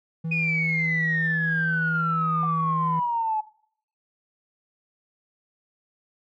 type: tone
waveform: triangle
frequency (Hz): 162.8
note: E3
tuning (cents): -21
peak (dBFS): -24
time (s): 0.24-3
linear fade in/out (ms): 10
type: exponential sweep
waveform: sine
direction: down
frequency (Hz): 2489 to 852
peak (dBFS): -22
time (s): 0.31-3.41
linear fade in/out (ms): 10
type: tone with exponential decay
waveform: sine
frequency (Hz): 741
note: F#5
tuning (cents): +2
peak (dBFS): -31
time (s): 2.43-2.53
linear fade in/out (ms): 1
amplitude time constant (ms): 21
effects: noise-tail reverb RT60 0.6 s tail -21 dB re dry + tanh soft clip ceiling -13 dBFS